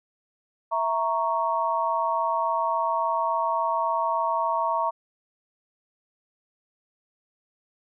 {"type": "chord", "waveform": "sine", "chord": "A# diminished", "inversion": "second", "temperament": "equal", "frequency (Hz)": [659.3, 932.3, 1108.7], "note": ["E5", "A#5", "C#6"], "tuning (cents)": [0, 0, 0], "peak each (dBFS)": [-28, -25, -27], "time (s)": [0.71, 4.91], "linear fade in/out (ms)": 20, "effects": []}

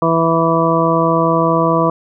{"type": "harmonic tone", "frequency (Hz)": 164.81, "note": "E3", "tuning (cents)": 0, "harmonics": [1, 2, 3, 4, 6, 7], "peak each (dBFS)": [-18, -18, -18, -18, -18, -18], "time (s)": [0.02, 1.9], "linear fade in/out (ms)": 2, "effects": []}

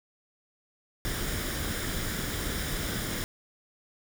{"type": "noise with comb filter", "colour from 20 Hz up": "pink", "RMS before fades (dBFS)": -32, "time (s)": [1.05, 3.24], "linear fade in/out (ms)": 0, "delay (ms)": 0.57, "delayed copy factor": 0.5, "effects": []}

